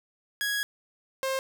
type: tone pair in turn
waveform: sawtooth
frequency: 1661.2 / 531.2 Hz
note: G#6 / C5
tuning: 0 / +26 cents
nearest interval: octave + minor sixth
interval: 1974 cents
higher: first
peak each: -23 / -23 dBFS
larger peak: neither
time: 0.41-0.63 / 1.23-1.39 s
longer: first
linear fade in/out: 0 ms
effects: none